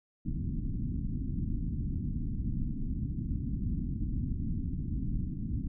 pink low-pass noise, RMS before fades -33 dBFS, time 0.25-5.68 s, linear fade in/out 10 ms, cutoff 280 Hz, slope 48 dB/octave, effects none

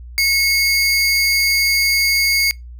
45% pulse tone pair together, 2182 / 4753 Hz, C#7 / D8, -28 / +20 cents, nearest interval octave + minor second, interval 1348 cents, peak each -15 / -17 dBFS, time 0.18-2.51 s, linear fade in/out 0 ms, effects noise-tail reverb RT60 0.2 s tail -26 dB re dry + added 60 Hz sine -32 dBFS peak until 2.79 s

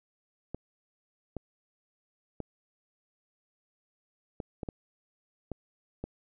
clicks, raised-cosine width 2 ms, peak -22 dBFS, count 8, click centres 0.546 / 1.367 / 2.403 / 4.402 / 4.632 / 4.688 / 5.517 / 6.04 s, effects none

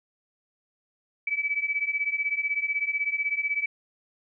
sine beating tone pair, 2285 / 2301 Hz, D7 / D7, -48 / -36 cents, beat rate 16 Hz, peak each -29 / -27 dBFS, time 1.27-3.66 s, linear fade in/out 5 ms, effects none

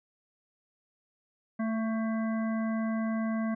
harmonic tone with a mistuned harmonic, 222.3 Hz, A3, 18 cents sharp, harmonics 1 / 3 / 5 / 7 / 9, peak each -28 / -38 / -42 / -45 / -47 dBFS, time 1.59-3.55 s, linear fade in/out 10 ms, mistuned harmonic 7, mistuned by +31 cents, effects none

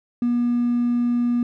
triangle tone with hard clipping, 240.7 Hz, B3, 44 cents flat, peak -18 dBFS, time 0.22-1.43 s, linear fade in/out 2 ms, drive 4 dB, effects none

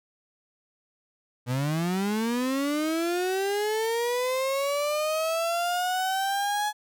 35% pulse linear sweep, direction up, 119.3 to 847 Hz, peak -23 dBFS, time 1.46-6.73 s, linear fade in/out 50 ms, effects none

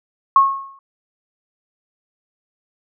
sine tone with exponential decay, 1091 Hz, C#6, 28 cents flat, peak -5 dBFS, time 0.36-0.79 s, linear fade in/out 2 ms, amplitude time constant 92 ms, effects none

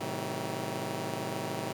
10% pulse chord, A diminished seventh, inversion none, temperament just, 110 / 132 / 158.4 / 190.08 Hz, A2 / C3 / Eb3 / Gb3, 0 / +16 / +31 / +47 cents, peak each -31 dBFS, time 0-1.73 s, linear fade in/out 10 ms, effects none

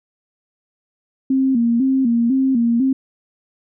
sine tone with vibrato, 249.2 Hz, B3, 16 cents sharp, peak -13 dBFS, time 1.3-2.93 s, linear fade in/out 5 ms, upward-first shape square, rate 2 Hz, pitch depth 110 cents each way, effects none

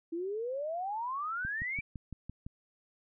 sine exponential sweep, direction up, 323.6 to 2360 Hz, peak -33 dBFS, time 0.12-1.81 s, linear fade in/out 10 ms
click train, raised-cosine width 5 ms, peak -29 dBFS, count 7, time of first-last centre 1.45-2.465 s, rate 5.91 Hz
effects none

